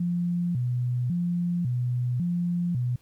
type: tone with vibrato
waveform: sine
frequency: 146.83 Hz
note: D3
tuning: in tune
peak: -23 dBFS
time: 0-2.96 s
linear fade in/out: 5 ms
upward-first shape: square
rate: 0.91 Hz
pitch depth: 300 cents each way
effects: pink hiss -63 dBFS RMS until 3.01 s + MP3 96 kbps